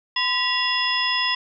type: tone cluster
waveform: sine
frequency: 1017 / 1947 / 2785 / 3382 / 5100 Hz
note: C6 / B6 / F7 / G#7 / D#8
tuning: -50 / -25 / -5 / +31 / +42 cents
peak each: -26 dBFS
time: 0.16-1.35 s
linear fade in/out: 5 ms
effects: none